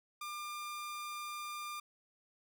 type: tone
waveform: sawtooth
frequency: 1198 Hz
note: D6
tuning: 34 cents sharp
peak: -37 dBFS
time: 0.21-1.8 s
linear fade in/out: 5 ms
effects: none